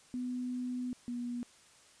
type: tone pair in turn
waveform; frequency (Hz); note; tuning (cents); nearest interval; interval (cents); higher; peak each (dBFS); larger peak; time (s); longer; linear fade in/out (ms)
sine; 249.4 / 241.9; B3 / B3; +17 / -36; minor second; 53; first; -34 / -35; first; 0.14-0.93 / 1.08-1.43; first; 0
effects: white hiss -61 dBFS RMS until 2 s + resampled to 22050 Hz